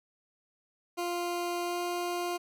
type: tone with pitch glide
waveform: 20% pulse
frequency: 349.2 to 351.4 Hz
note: F4 to F4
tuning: 0 to +11 cents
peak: -26 dBFS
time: 0.97-2.38 s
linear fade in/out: 20 ms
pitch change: +11 cents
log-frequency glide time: 1.65-1.79 s
effects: none